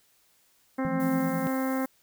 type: harmonic tone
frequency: 263.6 Hz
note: C4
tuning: 13 cents sharp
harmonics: 1 / 2 / 3 / 4 / 5 / 6 / 7 / 8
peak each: -27 / -33 / -37 / -39 / -41 / -43 / -44 / -45 dBFS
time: 0.78-1.86 s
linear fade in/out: 10 ms
type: chord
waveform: sine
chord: F major seventh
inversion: third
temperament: equal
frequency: 164.81 / 174.61 / 220 / 261.6 Hz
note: E3 / F3 / A3 / C4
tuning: 0 / 0 / 0 / 0 cents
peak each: -34 / -33 / -36 / -35 dBFS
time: 0.85-1.47 s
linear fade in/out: 0 ms
type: noise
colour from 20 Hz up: violet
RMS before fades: -43 dBFS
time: 1-1.86 s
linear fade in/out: 0 ms
effects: white hiss -65 dBFS RMS until 2.02 s